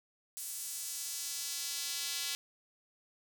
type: tone with high-pass filter sweep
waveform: square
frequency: 153.9 Hz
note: D#3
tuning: 19 cents flat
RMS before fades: -39 dBFS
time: 0.37-2.35 s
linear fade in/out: 0 ms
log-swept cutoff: 8900 to 3600 Hz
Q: 1.1
effects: none